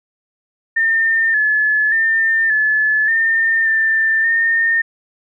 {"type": "tone with pitch steps", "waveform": "sine", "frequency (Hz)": [1809, 1718, 1802, 1725, 1811, 1785, 1826], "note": ["A6", "A6", "A6", "A6", "A6", "A6", "A#6"], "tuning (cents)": [48, -42, 41, -35, 49, 24, -36], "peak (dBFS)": -12, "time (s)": [0.76, 4.82], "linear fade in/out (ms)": 10, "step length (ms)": 580, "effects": []}